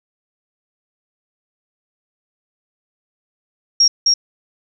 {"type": "tone with echo", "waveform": "sine", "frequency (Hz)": 5588, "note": "F8", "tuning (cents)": 0, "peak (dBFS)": -8, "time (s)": [3.8, 3.88], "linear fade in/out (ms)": 5, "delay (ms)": 260, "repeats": 1, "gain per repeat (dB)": -2, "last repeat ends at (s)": 4.14, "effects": []}